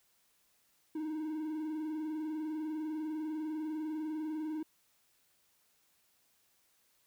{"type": "tone with vibrato", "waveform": "triangle", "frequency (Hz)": 310.4, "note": "D#4", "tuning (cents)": -4, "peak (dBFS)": -33, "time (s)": [0.95, 4.63], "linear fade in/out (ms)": 5, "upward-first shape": "square", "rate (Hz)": 20, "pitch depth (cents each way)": 44, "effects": ["white hiss -72 dBFS RMS until 7.06 s"]}